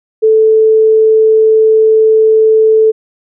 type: tone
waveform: sine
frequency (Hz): 438.9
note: A4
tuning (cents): -4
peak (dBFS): -4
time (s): 0.22-2.92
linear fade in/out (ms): 20
effects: none